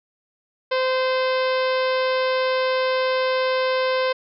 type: harmonic tone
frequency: 517 Hz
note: C5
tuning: 21 cents flat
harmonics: 1 / 2 / 3 / 4 / 5 / 6 / 7 / 8 / 9 / 10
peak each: -20 / -26 / -30 / -32 / -34 / -36 / -37 / -38 / -39 / -40 dBFS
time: 0.71-4.13 s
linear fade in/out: 10 ms
effects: none